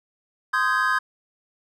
triangle chord, Ab major seventh, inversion first, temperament just, 1038.3 / 1245.9 / 1557.4 / 1661.2 Hz, C6 / Eb6 / G6 / Ab6, -14 / +2 / -12 / 0 cents, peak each -23 dBFS, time 0.53-0.99 s, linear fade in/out 10 ms, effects none

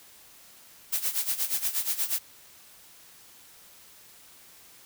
blue noise with tremolo, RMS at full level -26 dBFS, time 0.92-2.19 s, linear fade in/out 10 ms, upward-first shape sine, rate 8.4 Hz, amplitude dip 80%, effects white hiss -53 dBFS RMS until 4.85 s

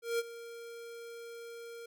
square tone with ADSR envelope, 466.2 Hz, A#4, in tune, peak -29 dBFS, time 0.02-1.86 s, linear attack 170 ms, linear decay 32 ms, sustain -16 dB, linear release 5 ms, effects none

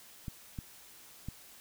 clicks, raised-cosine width 5 ms, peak -26 dBFS, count 3, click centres 0.282 / 0.588 / 1.286 s, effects white hiss -55 dBFS RMS until 1.6 s

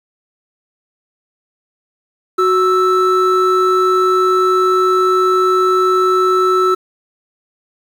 triangle tone pair together, 370 / 1318.5 Hz, F#4 / E6, 0 / 0 cents, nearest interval octave + minor seventh, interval 2200 cents, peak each -11 dBFS, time 2.38-6.75 s, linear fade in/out 10 ms, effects 7-bit

